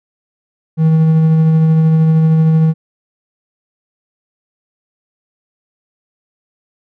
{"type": "tone with tremolo", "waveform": "triangle", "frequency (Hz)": 159.6, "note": "D#3", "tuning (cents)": 44, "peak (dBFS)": -4, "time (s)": [0.77, 2.74], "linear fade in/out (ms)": 50, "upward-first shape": "triangle", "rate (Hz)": 13, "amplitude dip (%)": 25, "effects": []}